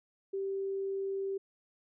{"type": "tone", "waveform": "sine", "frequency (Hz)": 390, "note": "G4", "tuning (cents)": -9, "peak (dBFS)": -32, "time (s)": [0.33, 1.38], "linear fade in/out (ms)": 10, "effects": []}